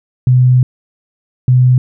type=tone pair in turn; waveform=sine; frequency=126.4 / 126.4 Hz; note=B2 / B2; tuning=+41 / +41 cents; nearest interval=unison; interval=0 cents; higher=neither; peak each=-5 dBFS; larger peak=neither; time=0.27-0.63 / 1.48-1.78 s; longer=first; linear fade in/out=2 ms; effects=none